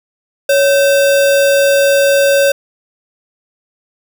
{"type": "tone with sample-and-hold", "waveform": "sine", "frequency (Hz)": 558, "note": "C#5", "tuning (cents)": 11, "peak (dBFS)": -7, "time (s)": [0.49, 2.52], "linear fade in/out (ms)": 5, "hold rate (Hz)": 2100, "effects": []}